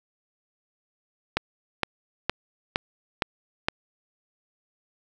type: click train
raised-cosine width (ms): 0.3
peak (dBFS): -6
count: 6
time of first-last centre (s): 1.37-3.685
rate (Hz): 2.16
effects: 8-bit